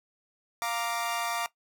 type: chord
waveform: sawtooth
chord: Bb major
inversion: second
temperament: equal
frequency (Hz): 698.5 / 932.3 / 1174.7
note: F5 / Bb5 / D6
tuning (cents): 0 / 0 / 0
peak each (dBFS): -30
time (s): 0.62-1.46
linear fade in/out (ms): 0
effects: noise-tail reverb RT60 0.1 s tail -17 dB re dry